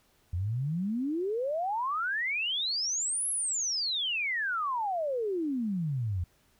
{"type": "exponential two-way sweep", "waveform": "sine", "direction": "up then down", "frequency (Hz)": [83, 11250, 83], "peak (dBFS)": -28, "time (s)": [0.33, 6.24], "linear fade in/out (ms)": 5, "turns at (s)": 3.29, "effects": ["pink hiss -67 dBFS RMS until 6.59 s"]}